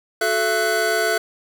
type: tone cluster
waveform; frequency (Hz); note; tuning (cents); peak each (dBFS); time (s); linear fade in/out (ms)
square; 366.8 / 434.4 / 674 / 1489; F#4 / A4 / E5 / F#6; -15 / -22 / +38 / +11; -29 / -24 / -23 / -23; 0.21-1.18; 5
effects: none